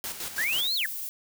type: noise with tremolo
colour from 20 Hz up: white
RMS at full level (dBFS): -34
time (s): 0.04-0.67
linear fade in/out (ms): 0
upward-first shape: square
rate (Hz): 6.2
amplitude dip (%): 55
type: linear two-way sweep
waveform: sine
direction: up then down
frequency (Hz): 1570 to 4410 to 1570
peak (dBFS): -25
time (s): 0.38-0.86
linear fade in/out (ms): 2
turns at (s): 0.75
type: noise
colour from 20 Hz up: violet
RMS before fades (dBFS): -35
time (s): 0.41-1.09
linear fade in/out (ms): 0
effects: none